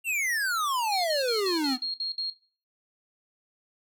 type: exponential sweep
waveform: square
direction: down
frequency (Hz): 2800 to 244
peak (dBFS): -26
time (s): 0.04-1.78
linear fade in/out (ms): 50
type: tone bursts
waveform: sine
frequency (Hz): 4256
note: C8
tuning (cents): +29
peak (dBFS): -27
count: 8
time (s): 0.92-2.3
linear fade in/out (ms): 2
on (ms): 120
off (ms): 60
effects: noise-tail reverb RT60 0.4 s tail -20 dB re dry